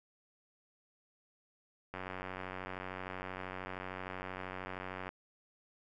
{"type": "click train", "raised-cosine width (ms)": 0.5, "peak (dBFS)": -26, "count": 294, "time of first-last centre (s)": [1.94, 5.091], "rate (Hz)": 93, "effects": []}